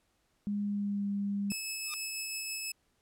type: tone with pitch glide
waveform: sine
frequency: 204.6 to 201 Hz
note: G#3 to G3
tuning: -26 to +44 cents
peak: -30 dBFS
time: 0.47-1.52 s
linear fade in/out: 0 ms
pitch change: -30 cents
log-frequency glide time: 0.61-1.08 s
type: tone with tremolo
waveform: 10% pulse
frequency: 2600 Hz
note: E7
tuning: 24 cents flat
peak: -25 dBFS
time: 1.5-2.72 s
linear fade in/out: 5 ms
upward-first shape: triangle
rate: 6.1 Hz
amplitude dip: 25%
type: tone with exponential growth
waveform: 15% pulse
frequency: 1218 Hz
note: D#6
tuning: 37 cents flat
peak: -29 dBFS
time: 1.84-1.94 s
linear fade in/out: 0 ms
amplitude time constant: 20 ms
effects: pink hiss -74 dBFS RMS until 3.01 s + low-pass 12000 Hz 12 dB/octave